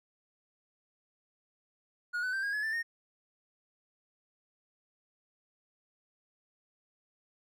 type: tone with pitch steps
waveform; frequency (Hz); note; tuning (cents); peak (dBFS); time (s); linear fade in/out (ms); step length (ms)
triangle; 1443 / 1503.4 / 1566.3 / 1631.9 / 1700.2 / 1771.4 / 1845.6; F#6 / F#6 / G6 / G#6 / G#6 / A6 / A#6; -44 / +27 / -2 / -31 / +40 / +11 / -18; -29; 2.13-2.83; 20; 100
effects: none